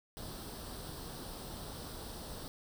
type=noise with comb filter; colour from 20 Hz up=pink; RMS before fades=-45 dBFS; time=0.17-2.48 s; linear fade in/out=0 ms; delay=0.22 ms; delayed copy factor=+0.65; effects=none